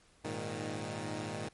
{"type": "chord", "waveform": "10% pulse", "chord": "Ab suspended second", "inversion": "none", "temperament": "equal with one note detuned", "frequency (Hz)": [102.99, 116.54, 155.56], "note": ["Ab2", "Bb2", "Eb3"], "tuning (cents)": [-14, 0, 0], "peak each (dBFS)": -33, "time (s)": [0.24, 1.49], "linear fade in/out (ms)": 10, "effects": ["pink hiss -65 dBFS RMS until 1.53 s", "MP3 48 kbps"]}